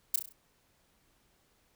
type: noise with echo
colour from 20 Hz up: violet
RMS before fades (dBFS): -25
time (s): 0.14-0.16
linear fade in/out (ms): 5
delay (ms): 33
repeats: 5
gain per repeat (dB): -6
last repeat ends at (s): 0.325
effects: pink hiss -70 dBFS RMS until 1.75 s